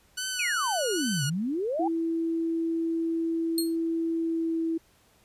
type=tone with vibrato; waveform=10% pulse; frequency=1480 Hz; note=F#6; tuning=in tune; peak=-21 dBFS; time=0.17-1.3 s; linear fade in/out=10 ms; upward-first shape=sine; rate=2.4 Hz; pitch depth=54 cents each way
type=exponential two-way sweep; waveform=sine; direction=down then up; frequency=2647 to 130.81 to 844 Hz; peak=-26 dBFS; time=0.39-1.88 s; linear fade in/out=5 ms; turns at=1.24 s
type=tone with pitch glide; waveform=sine; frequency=329.6 to 327.3 Hz; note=E4 to E4; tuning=0 to -12 cents; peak=-25 dBFS; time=1.79-4.78 s; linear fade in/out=10 ms; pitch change=-12 cents; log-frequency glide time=4.17-4.63 s
type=tone with exponential decay; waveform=15% pulse; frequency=4270 Hz; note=C8; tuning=34 cents sharp; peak=-17 dBFS; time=3.58-3.76 s; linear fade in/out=1 ms; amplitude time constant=38 ms
effects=pink hiss -62 dBFS RMS until 5.24 s + resampled to 32000 Hz